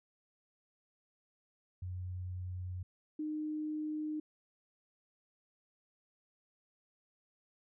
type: tone pair in turn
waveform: sine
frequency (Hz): 91 / 306.1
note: F#2 / D#4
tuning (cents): -28 / -28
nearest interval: octave + major sixth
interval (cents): 2100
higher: second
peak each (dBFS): -38 / -35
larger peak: second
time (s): 1.82-2.83 / 3.19-4.2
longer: neither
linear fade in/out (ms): 5
effects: none